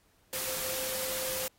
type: tone in noise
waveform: sine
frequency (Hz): 520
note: C5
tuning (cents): -11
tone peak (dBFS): -40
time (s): 0.33-1.48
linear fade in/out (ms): 2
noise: white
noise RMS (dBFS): -35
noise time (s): 0.33-1.48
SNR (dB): -8
effects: pink hiss -68 dBFS RMS until 1.58 s + AAC 48 kbps